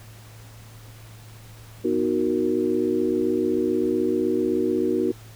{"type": "chord", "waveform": "sine", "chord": "B major seventh", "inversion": "none", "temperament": "equal with one note detuned", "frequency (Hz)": [246.9, 314, 370, 466.2], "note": ["B3", "D#4", "F#4", "A#4"], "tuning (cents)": [0, 16, 0, 0], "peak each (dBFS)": [-27, -25, -23, -28], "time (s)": [1.84, 5.12], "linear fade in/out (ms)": 10, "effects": ["added 110 Hz sine -43 dBFS peak until 5.35 s", "pink hiss -49 dBFS RMS until 5.35 s"]}